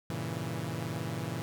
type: chord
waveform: sawtooth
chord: G diminished seventh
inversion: none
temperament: equal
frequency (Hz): 98 / 116.54 / 138.59 / 164.81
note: G2 / Bb2 / Db3 / Fb3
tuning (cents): 0 / 0 / 0 / 0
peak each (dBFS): -39 / -34 / -36 / -34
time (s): 0.1-1.42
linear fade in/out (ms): 0
effects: none